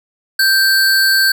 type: tone pair together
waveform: square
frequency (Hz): 1568 / 4440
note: G6 / C#8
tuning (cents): 0 / +2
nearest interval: octave + tritone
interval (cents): 1802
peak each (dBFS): -12 / -15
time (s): 0.39-1.32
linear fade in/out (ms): 5
effects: none